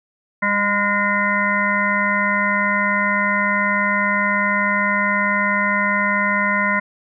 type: harmonic tone with a mistuned harmonic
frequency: 204.7 Hz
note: G#3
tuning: 25 cents flat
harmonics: 1 / 3 / 5 / 7 / 9 / 10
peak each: -24 / -27 / -22 / -23 / -22 / -22 dBFS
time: 0.42-6.8 s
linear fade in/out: 10 ms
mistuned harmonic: 1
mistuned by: -26 cents
effects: none